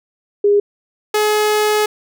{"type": "tone pair in turn", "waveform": ["sine", "sawtooth"], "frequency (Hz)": [408.5, 423.7], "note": ["G#4", "G#4"], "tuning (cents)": [-29, 35], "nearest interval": "minor second", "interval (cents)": 64, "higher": "second", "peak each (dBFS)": -9, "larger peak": "neither", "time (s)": [[0.44, 0.6], [1.14, 1.86]], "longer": "second", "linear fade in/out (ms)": 5, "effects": []}